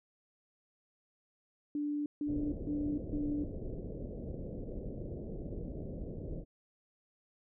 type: tone bursts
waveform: sine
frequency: 293.7 Hz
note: D4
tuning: in tune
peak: -32 dBFS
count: 4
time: 1.75-3.44 s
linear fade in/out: 2 ms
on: 310 ms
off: 150 ms
type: low-pass noise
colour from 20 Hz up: pink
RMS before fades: -41 dBFS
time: 2.26-6.45 s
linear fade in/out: 50 ms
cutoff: 570 Hz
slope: 48 dB/octave
effects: none